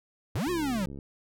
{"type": "linear two-way sweep", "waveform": "square", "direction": "up then down", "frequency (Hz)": [73.42, 370, 171.3], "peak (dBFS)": -28, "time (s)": [0.35, 0.86], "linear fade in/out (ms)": 5, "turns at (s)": 0.5}
{"type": "click train", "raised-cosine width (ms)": 3, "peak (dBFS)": -29, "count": 37, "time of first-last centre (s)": [0.47, 0.988], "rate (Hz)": 69.5}
{"effects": []}